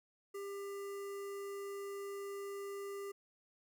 square tone with notch filter, 398.7 Hz, G4, 29 cents sharp, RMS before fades -44 dBFS, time 0.34-3.12 s, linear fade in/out 10 ms, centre 3700 Hz, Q 1.1, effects none

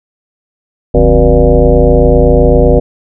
sine tone with frequency modulation, 261.1 Hz, C4, 3 cents flat, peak -3 dBFS, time 0.94-2.8 s, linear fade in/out 10 ms, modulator 110 Hz, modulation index 3.1, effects none

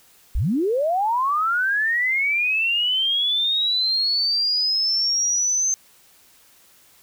sine linear sweep, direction up, 33.14 to 6280 Hz, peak -18 dBFS, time 0.35-5.74 s, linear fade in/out 0 ms, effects white hiss -54 dBFS RMS until 7.02 s

